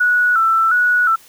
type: tone with vibrato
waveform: sine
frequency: 1396.9 Hz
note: F6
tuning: in tune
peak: -11 dBFS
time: 0-1.16 s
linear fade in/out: 10 ms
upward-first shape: square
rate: 1.4 Hz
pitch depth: 83 cents each way
effects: white hiss -46 dBFS RMS until 1.28 s